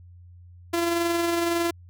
sawtooth tone with amplitude modulation, 340.1 Hz, F4, 46 cents flat, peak -17 dBFS, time 0.73-1.71 s, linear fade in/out 10 ms, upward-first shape sine, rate 21.8 Hz, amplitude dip 30%, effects added 88 Hz sine -45 dBFS peak until 1.89 s

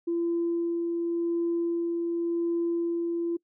sine tone with tremolo, 339.6 Hz, F4, 48 cents flat, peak -23 dBFS, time 0.07-3.37 s, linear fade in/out 10 ms, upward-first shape sine, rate 0.9 Hz, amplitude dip 25%, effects noise-tail reverb RT60 0.1 s tail -24 dB re dry + tanh soft clip ceiling -20 dBFS

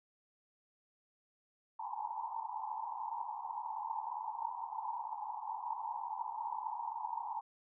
white band-pass noise, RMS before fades -41 dBFS, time 1.79-7.41 s, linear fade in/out 5 ms, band 840 to 960 Hz, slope 96 dB/octave, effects none

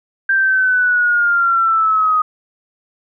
sine linear sweep, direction down, 1582 to 1244.5 Hz, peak -11 dBFS, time 0.29-2.22 s, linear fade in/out 5 ms, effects none

